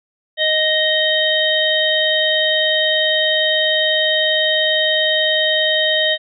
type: harmonic tone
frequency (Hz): 622.3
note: D#5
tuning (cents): 0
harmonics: 1 / 3 / 5 / 6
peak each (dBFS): -19 / -19 / -19 / -19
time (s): 0.37-6.18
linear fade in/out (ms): 50
effects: none